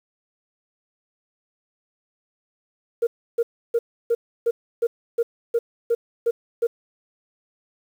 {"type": "tone bursts", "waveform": "sine", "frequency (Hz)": 467.2, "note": "A#4", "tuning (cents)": 4, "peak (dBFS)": -15, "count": 11, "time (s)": [3.02, 6.67], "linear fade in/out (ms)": 10, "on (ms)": 50, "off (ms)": 310, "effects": ["tanh soft clip ceiling -13 dBFS", "8-bit"]}